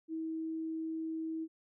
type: tone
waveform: sine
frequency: 321.6 Hz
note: E4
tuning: 43 cents flat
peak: -35 dBFS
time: 0.08-1.48 s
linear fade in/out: 50 ms
effects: none